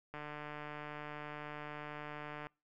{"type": "click train", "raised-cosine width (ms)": 0.5, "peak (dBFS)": -30, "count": 348, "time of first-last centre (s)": [0.14, 2.469], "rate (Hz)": 149, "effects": ["noise-tail reverb RT60 0.3 s tail -26 dB re dry"]}